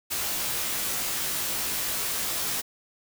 white noise with comb filter, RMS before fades -29 dBFS, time 0.1-2.62 s, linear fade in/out 20 ms, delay 18 ms, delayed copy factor -1, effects none

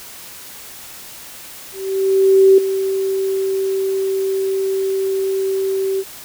sine tone with ADSR envelope, 385.5 Hz, G4, 29 cents flat, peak -5 dBFS, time 1.72-6.04 s, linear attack 860 ms, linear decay 4 ms, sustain -11 dB, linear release 46 ms, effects white hiss -36 dBFS RMS until 6.24 s

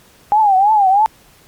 sine tone with vibrato, 810 Hz, G#5, 43 cents flat, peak -8 dBFS, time 0.32-1.06 s, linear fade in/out 0 ms, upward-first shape triangle, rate 3.1 Hz, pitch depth 160 cents each way, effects pink hiss -48 dBFS RMS until 1.47 s + MP3 96 kbps

